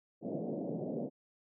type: band-pass noise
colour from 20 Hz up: pink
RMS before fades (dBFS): -38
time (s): 0.21-1.1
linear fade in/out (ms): 50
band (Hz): 150 to 640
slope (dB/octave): 48
effects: none